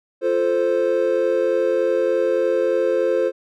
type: chord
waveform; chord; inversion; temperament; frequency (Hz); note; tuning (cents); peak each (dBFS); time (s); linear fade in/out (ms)
triangle; F major; none; equal; 349.2 / 440 / 523.3; F4 / A4 / C5; 0 / 0 / 0; -21 / -20 / -17; 0.21-3.32; 50
effects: none